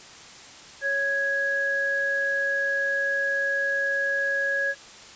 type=tone pair together; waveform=sine; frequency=554.4 / 1661.3 Hz; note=C#5 / G#6; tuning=0 / 0 cents; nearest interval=octave + perfect fifth; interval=1900 cents; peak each=-30 / -23 dBFS; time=0.81-4.75 s; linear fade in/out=50 ms; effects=white hiss -45 dBFS RMS until 5.15 s + resampled to 16000 Hz